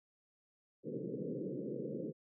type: band-pass noise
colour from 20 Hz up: white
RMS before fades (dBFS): -41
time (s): 0.83-2.13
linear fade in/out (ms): 50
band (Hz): 130 to 520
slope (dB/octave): 96
effects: none